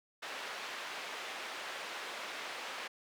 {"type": "band-pass noise", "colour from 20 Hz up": "white", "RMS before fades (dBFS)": -43, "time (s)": [0.22, 2.88], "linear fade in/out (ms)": 10, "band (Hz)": [450, 2700], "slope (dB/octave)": 12, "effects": []}